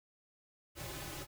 pink noise with comb filter, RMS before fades -44 dBFS, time 0.75-1.27 s, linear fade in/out 50 ms, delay 4.3 ms, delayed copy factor -0.9, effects none

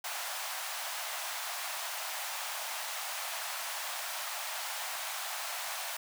pink high-pass noise, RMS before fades -38 dBFS, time 0.04-5.97 s, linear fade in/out 5 ms, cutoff 650 Hz, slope 48 dB/octave, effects none

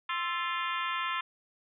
harmonic tone with a mistuned harmonic, 349.2 Hz, F4, in tune, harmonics 3 / 4 / 5 / 6 / 7 / 8 / 9 / 10, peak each -34 / -36 / -38 / -40 / -41 / -42 / -43 / -44 dBFS, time 0.09-1.21 s, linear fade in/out 5 ms, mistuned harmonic 4, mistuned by -84 cents, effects none

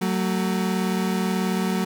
35% pulse tone pair together, 186.98 / 225.4 Hz, F#3 / A3, +18 / +42 cents, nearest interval minor third, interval 324 cents, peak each -21 / -25 dBFS, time 0.01-1.85 s, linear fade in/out 10 ms, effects none

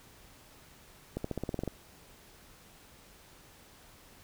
accelerating click train, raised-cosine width 2 ms, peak -20 dBFS, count 10, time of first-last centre 1.17-1.677 s, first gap 74 ms, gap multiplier 0.93, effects pink hiss -57 dBFS RMS until 4.23 s

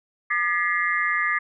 sine tone cluster, 1204 / 1698 / 1926 / 2103 Hz, D6 / G#6 / B6 / C7, +43 / +38 / -44 / +8 cents, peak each -26 dBFS, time 0.3-1.39 s, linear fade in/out 10 ms, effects none

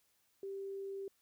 sine tone, 392 Hz, G4, in tune, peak -40 dBFS, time 0.43-1.08 s, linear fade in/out 2 ms, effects white hiss -75 dBFS RMS until 1.21 s

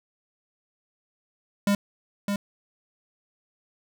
square tone with echo, 202 Hz, G#3, 48 cents flat, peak -20 dBFS, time 1.67-1.75 s, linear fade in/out 2 ms, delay 610 ms, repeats 1, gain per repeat -5 dB, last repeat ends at 2.36 s, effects none

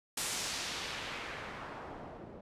white noise with low-pass filter sweep, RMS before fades -41 dBFS, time 0.17-2.41 s, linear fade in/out 5 ms, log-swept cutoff 9800 to 450 Hz, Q 1, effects resampled to 32000 Hz

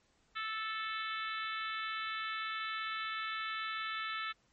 harmonic tone, 438.9 Hz, A4, 4 cents flat, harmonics 3 / 4 / 5 / 6 / 7 / 8 / 9, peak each -39 / -42 / -45 / -47 / -49 / -47 / -49 dBFS, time 0.35-4.33 s, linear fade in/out 20 ms, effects pink hiss -72 dBFS RMS until 4.52 s + MP3 32 kbps

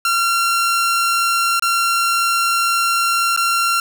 sawtooth tone with dropouts, 1371 Hz, F6, 32 cents flat, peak -11 dBFS, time 0.05-3.8 s, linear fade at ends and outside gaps 2 ms, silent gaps 1.596-1.623 / 3.364-3.374 s, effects none

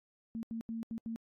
sine tone bursts at uneven times, 227.1 Hz, A#3, 45 cents flat, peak -36 dBFS, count 5, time 0.35-0.43 / 0.51-0.61 / 0.69-0.83 / 0.91-0.98 / 1.06-1.16 s, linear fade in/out 0 ms, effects AAC 64 kbps

